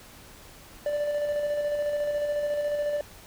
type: tone with tremolo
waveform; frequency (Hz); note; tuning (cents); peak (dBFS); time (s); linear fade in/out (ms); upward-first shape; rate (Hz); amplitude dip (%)
triangle; 587.3; D5; 0; -22; 0.86-3.01; 2; square; 14; 30
effects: pink hiss -49 dBFS RMS until 3.26 s